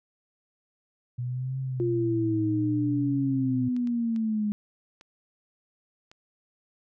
sine tone with vibrato, 121.5 Hz, B2, 28 cents flat, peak -28 dBFS, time 1.18-3.69 s, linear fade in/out 10 ms, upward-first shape triangle, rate 0.61 Hz, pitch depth 160 cents each way
sine linear sweep, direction down, 351.8 to 206.4 Hz, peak -24 dBFS, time 1.8-4.52 s, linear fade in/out 0 ms
clicks, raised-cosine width 0.2 ms, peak -32 dBFS, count 5, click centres 3.765 / 3.873 / 4.162 / 5.011 / 6.115 s
effects none

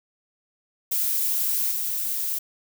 violet noise with level steps, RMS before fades -24 / -27 dBFS, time 0.91-2.39 s, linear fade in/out 10 ms, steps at 1.71 s, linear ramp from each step 10 ms, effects none

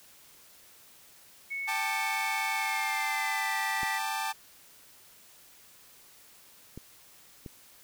sine tone with pitch glide, 2209 to 1956.7 Hz, C#7 to B6, -7 to -17 cents, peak -32 dBFS, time 1.5-3.99 s, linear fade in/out 20 ms, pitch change -210 cents, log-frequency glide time 2.54-3.58 s
sawtooth chord, G suspended second, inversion none, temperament equal with one note detuned, 784 / 880 / 1190.4 Hz, G5 / A5 / D6, 0 / 0 / +23 cents, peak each -32 / -29 / -34 dBFS, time 1.67-4.33 s, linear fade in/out 20 ms
clicks, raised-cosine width 3 ms, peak -28 dBFS, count 3, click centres 3.832 / 6.776 / 7.462 s
effects white hiss -56 dBFS RMS until 7.83 s

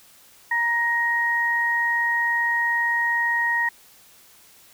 sine tone pair together, 940 / 1877.7 Hz, A#5 / A#6, +14 / +12 cents, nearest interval octave, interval 1198 cents, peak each -26 / -20 dBFS, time 0.51-3.69 s, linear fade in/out 5 ms, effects white hiss -52 dBFS RMS until 4.73 s

